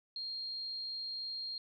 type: tone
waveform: sine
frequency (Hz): 4221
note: C8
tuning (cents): +14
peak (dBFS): -38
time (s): 0.16-1.58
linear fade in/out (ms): 2
effects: none